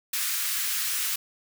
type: high-pass noise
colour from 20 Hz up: white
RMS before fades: -28 dBFS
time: 0.13-1.16 s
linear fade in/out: 5 ms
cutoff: 1300 Hz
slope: 24 dB/octave
effects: none